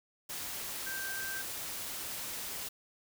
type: tone in noise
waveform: sine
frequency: 1568 Hz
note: G6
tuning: in tune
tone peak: -38 dBFS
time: 0.86-1.42 s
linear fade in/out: 10 ms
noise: white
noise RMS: -40 dBFS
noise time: 0.29-2.69 s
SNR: -1 dB
effects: none